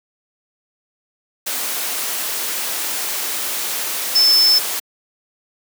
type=tone in noise; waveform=sine; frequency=5270 Hz; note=E8; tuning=1 cent flat; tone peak=-10 dBFS; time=4.15-4.59 s; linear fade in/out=10 ms; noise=white; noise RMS=-23 dBFS; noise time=1.46-4.8 s; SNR=+10 dB; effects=high-pass 300 Hz 12 dB/octave